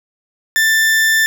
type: tone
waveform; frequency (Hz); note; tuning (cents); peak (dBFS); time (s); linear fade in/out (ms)
40% pulse; 1774; A6; +14; -10; 0.56-1.26; 0
effects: none